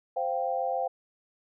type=chord; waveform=sine; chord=C suspended fourth; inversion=none; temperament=just; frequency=523.3 / 697.7 / 784.9 Hz; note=C5 / F5 / G5; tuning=0 / -2 / +2 cents; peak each=-31 dBFS; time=0.16-0.88 s; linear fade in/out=10 ms; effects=none